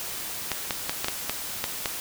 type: clicks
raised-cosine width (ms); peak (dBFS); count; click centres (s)
0.2; -8; 8; 0.517 / 0.708 / 0.895 / 1.045 / 1.084 / 1.296 / 1.641 / 1.858
effects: white hiss -34 dBFS RMS until 2 s